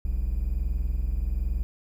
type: tone pair together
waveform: triangle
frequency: 42.56 / 63.7 Hz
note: F1 / C2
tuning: -44 / -46 cents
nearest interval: perfect fifth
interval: 698 cents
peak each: -25 dBFS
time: 0.05-1.63 s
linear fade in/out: 0 ms
effects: 10-bit